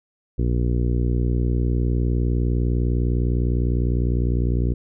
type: harmonic tone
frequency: 59.9 Hz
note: A#1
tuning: 48 cents sharp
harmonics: 1 / 2 / 3 / 4 / 5 / 6 / 7 / 8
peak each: -20 / -23 / -31 / -30 / -32 / -32 / -36 / -40 dBFS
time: 0.38-4.74 s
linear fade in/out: 10 ms
effects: none